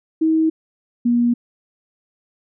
sine tone pair in turn, 319.1 / 239.1 Hz, D#4 / A#3, +44 / +44 cents, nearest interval perfect fourth, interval 500 cents, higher first, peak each -13 dBFS, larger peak neither, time 0.21-0.5 / 1.05-1.34 s, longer neither, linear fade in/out 10 ms, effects none

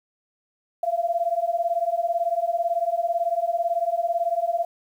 sine beating tone pair, 674 / 692 Hz, E5 / F5, +38 / -16 cents, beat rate 18 Hz, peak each -24 / -24 dBFS, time 0.83-4.65 s, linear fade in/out 5 ms, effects 9-bit

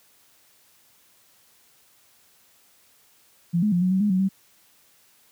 sine tone with pitch steps, 171.4 / 210.9 / 175.9 / 183.6 / 189.2 / 208.1 / 186 / 192.6 Hz, F3 / G#3 / F3 / F#3 / F#3 / G#3 / F#3 / G3, -32 / +27 / +13 / -13 / +39 / +4 / +9 / -30 cents, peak -18 dBFS, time 3.53-4.29 s, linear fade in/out 20 ms, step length 95 ms, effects white hiss -59 dBFS RMS until 5.31 s + high-pass 60 Hz 12 dB/octave

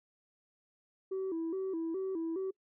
sine tone with vibrato, 353.7 Hz, F4, 22 cents sharp, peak -31 dBFS, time 1.11-2.51 s, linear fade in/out 10 ms, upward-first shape square, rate 2.4 Hz, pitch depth 130 cents each way, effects noise-tail reverb RT60 0.1 s tail -25 dB re dry + tanh soft clip ceiling -31 dBFS

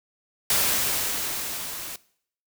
white noise with level ramp, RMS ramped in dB -21 to -36 dBFS, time 0.5-1.96 s, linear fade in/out 2 ms, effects noise-tail reverb RT60 0.6 s tail -20 dB re dry

